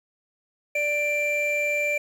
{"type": "tone pair together", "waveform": "triangle", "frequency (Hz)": [587.3, 2358], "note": ["D5", "D7"], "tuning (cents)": [0, 6], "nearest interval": "2 octaves", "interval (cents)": 2406, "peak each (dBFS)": [-25, -22], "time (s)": [0.75, 1.98], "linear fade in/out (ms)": 5, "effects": ["8-bit"]}